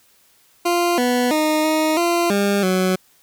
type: tone with pitch steps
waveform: 20% pulse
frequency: 347.7 / 246.6 / 308.3 / 312.2 / 343.8 / 201.1 / 185.7 Hz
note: F4 / B3 / D#4 / D#4 / F4 / G3 / F#3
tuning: -8 / -2 / -16 / +6 / -27 / +44 / +7 cents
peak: -11 dBFS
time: 0.65-2.96 s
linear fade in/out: 10 ms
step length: 330 ms
effects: white hiss -56 dBFS RMS until 3.22 s